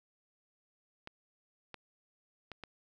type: clicks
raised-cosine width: 0.3 ms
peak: -28 dBFS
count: 4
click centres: 1.074 / 1.743 / 2.517 / 2.637 s
effects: none